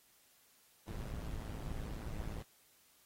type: noise with amplitude modulation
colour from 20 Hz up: brown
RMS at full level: -39 dBFS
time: 0.87-2.43 s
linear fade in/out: 10 ms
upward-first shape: sine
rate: 109 Hz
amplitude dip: 75%
effects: white hiss -68 dBFS RMS until 3.05 s + AAC 48 kbps